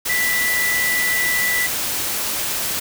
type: tone in noise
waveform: sine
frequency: 1975.5 Hz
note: B6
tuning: in tune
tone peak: -18 dBFS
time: 0.09-1.67 s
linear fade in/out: 10 ms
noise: white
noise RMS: -23 dBFS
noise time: 0.05-2.8 s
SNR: +2 dB
effects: none